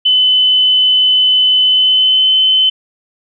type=tone with pitch glide; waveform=sine; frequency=3022 to 3052 Hz; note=F#7 to G7; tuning=+36 to -47 cents; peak=-7 dBFS; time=0.05-2.7 s; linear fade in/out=10 ms; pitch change=+17 cents; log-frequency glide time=1.62-2.32 s; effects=none